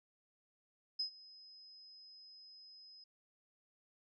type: tone with ADSR envelope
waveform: sine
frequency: 5070 Hz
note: D#8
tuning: 32 cents sharp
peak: -33 dBFS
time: 0.99-3.04 s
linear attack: 10 ms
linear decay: 98 ms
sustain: -22 dB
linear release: 4 ms
effects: none